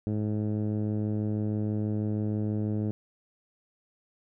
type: tone with low-pass filter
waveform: 10% pulse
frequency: 106.2 Hz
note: G#2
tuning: 39 cents sharp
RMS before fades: -29 dBFS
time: 0.07-2.91 s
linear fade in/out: 0 ms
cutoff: 270 Hz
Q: 0.69
effects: none